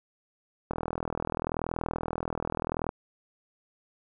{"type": "click train", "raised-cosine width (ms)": 1, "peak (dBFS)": -16, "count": 90, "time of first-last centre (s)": [0.71, 2.891], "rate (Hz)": 40.8, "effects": []}